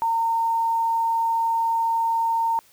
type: tone with quantisation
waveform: sine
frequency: 914 Hz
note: A#5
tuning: 34 cents flat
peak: -19 dBFS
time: 0.02-2.59 s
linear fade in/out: 0 ms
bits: 8
effects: white hiss -56 dBFS RMS until 2.72 s